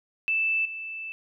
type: tone with level steps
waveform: sine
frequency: 2641 Hz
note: E7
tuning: 3 cents sharp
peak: -22 / -33 dBFS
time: 0.28-1.12 s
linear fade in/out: 0 ms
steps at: 0.65 s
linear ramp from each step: 5 ms
effects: none